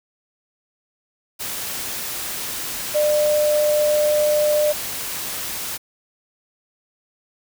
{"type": "tone in noise", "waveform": "sine", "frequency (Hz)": 599, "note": "D5", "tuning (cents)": 34, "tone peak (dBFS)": -15, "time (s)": [2.94, 4.73], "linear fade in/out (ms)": 20, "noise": "white", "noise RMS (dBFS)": -28, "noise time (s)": [1.39, 5.78], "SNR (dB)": 10, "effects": []}